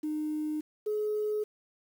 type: tone pair in turn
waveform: sine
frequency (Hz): 305.6 / 424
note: D#4 / G#4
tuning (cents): -31 / +36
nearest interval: tritone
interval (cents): 567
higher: second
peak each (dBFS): -29 / -27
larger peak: second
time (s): 0.03-0.61 / 0.86-1.44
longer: neither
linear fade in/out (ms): 10
effects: tanh soft clip ceiling -23 dBFS + 9-bit